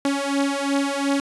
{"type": "beating tone pair", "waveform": "sawtooth", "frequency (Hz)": [277.2, 280], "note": ["C#4", "C#4"], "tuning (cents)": [0, 18], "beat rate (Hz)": 2.8, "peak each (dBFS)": [-20, -19], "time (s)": [0.05, 1.2], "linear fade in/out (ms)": 2, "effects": ["resampled to 24000 Hz"]}